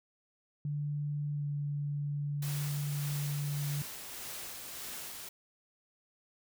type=tone with pitch glide; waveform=sine; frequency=146.5 to 144.82 Hz; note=D3 to D3; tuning=-4 to -24 cents; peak=-32 dBFS; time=0.65-3.82 s; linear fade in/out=2 ms; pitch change=-20 cents; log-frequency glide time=1.34-1.45 s
type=noise with tremolo; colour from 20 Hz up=white; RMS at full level=-42 dBFS; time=2.42-5.29 s; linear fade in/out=5 ms; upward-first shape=sine; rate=1.7 Hz; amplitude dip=30%
effects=none